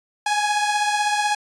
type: beating tone pair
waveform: sawtooth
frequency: 830.6 / 846.6 Hz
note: G#5 / G#5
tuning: 0 / +33 cents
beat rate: 16 Hz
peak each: -16 / -22 dBFS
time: 0.26-1.35 s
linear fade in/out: 5 ms
effects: resampled to 22050 Hz